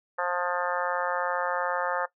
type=harmonic tone; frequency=177.4 Hz; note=F3; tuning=27 cents sharp; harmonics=3 / 4 / 5 / 6 / 7 / 8 / 9 / 10; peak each=-31 / -36 / -32 / -36 / -33 / -37 / -37 / -37 dBFS; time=0.18-2.06 s; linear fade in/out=10 ms; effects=noise-tail reverb RT60 0.1 s tail -17 dB re dry